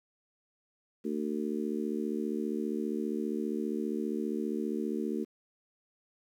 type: harmonic tone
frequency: 75 Hz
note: D2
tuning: 37 cents sharp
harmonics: 3 / 4 / 5 / 6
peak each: -34 / -36 / -36 / -41 dBFS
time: 1.04-5.25 s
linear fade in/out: 20 ms
effects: 10-bit